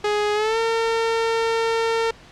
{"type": "tone with pitch glide", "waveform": "sawtooth", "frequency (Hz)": [417.1, 454.9], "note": ["G#4", "A#4"], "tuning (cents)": [7, -42], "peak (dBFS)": -15, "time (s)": [0.04, 2.11], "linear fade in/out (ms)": 5, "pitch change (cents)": 151, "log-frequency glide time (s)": [0.34, 0.58], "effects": ["pink hiss -46 dBFS RMS until 2.31 s", "low-pass 5000 Hz 12 dB/octave"]}